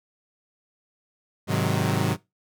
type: chord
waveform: sawtooth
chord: Ab dominant seventh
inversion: none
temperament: equal with one note detuned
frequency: 103.83 / 129.83 / 155.56 / 185 Hz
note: Ab2 / C3 / Eb3 / Gb3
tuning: 0 / -13 / 0 / 0 cents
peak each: -23 dBFS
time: 1.47-2.17 s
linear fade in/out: 50 ms
effects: noise-tail reverb RT60 0.2 s tail -20 dB re dry